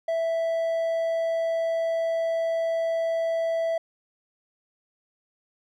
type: tone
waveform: triangle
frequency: 659.3 Hz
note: E5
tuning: in tune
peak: -21 dBFS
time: 0.08-3.78 s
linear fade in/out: 5 ms
effects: none